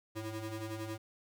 30% pulse ring-modulated tone, 219.1 Hz, A3, 7 cents flat, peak -33 dBFS, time 0.15-0.98 s, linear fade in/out 20 ms, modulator 115 Hz, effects none

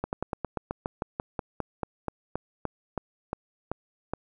slowing click train, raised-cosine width 1 ms, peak -15 dBFS, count 20, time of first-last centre 0.04-4.136 s, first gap 89 ms, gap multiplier 1.09, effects none

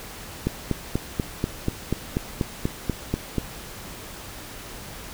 click train, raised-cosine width 3 ms, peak -9 dBFS, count 13, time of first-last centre 0.47-3.383 s, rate 4.12 Hz, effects pink hiss -39 dBFS RMS until 5.13 s

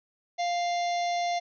harmonic tone with a mistuned harmonic, 698.5 Hz, F5, in tune, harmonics 1 / 3 / 4 / 5 / 6 / 7 / 8 / 9, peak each -26 / -37 / -48 / -42 / -42 / -52 / -44 / -47 dBFS, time 0.38-1.4 s, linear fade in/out 20 ms, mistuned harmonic 7, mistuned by -16 cents, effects none

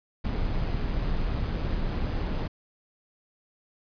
brown noise with amplitude modulation, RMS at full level -26 dBFS, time 0.24-2.48 s, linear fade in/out 10 ms, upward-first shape sine, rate 157 Hz, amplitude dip 40%, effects resampled to 11025 Hz

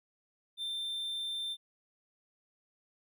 triangle tone, 3574 Hz, A7, 26 cents sharp, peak -33 dBFS, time 0.57-1.57 s, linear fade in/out 50 ms, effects none

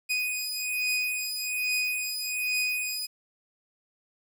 sawtooth beating tone pair, 2489 / 2490.2 Hz, D#7 / D#7, 0 / +1 cents, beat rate 1.2 Hz, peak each -27 / -27 dBFS, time 0.09-3.07 s, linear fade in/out 20 ms, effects 10-bit

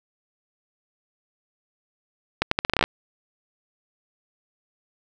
accelerating click train, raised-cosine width 0.3 ms, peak -3 dBFS, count 11, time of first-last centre 2.42-2.84 s, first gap 94 ms, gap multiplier 0.8, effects none

